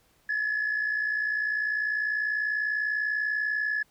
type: tone pair together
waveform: sine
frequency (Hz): 1699.9 / 1760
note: G#6 / A6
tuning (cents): +40 / 0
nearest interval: minor second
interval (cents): 60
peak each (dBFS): -25 / -31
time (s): 0.29-3.83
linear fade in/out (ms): 5
effects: tanh soft clip ceiling -21 dBFS + pink hiss -65 dBFS RMS until 3.9 s